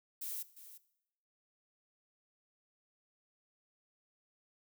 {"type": "noise with echo", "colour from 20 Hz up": "violet", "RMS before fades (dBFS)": -41, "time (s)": [0.21, 0.43], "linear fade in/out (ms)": 10, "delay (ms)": 350, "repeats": 1, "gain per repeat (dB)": -13, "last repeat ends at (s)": 0.78, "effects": ["noise-tail reverb RT60 0.8 s tail -17 dB re dry"]}